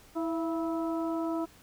harmonic tone with a mistuned harmonic, 326.4 Hz, E4, 17 cents flat, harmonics 1 / 2 / 3 / 4, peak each -30 / -36 / -40 / -42 dBFS, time 0.15-1.46 s, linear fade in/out 20 ms, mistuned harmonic 2, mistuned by +47 cents, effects pink hiss -57 dBFS RMS until 1.62 s

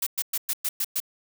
blue noise bursts, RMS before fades -26 dBFS, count 7, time 0.02-1.002 s, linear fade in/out 5 ms, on 46 ms, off 110 ms, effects none

